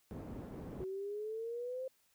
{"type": "low-pass noise", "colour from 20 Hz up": "white", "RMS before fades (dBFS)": -46, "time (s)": [0.11, 0.84], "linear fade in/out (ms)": 0, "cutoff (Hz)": 330, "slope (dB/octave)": 12}
{"type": "exponential sweep", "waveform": "sine", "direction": "up", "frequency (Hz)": [370, 527], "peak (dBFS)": -38, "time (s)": [0.8, 1.88], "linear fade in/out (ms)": 5}
{"effects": ["white hiss -73 dBFS RMS until 2.14 s"]}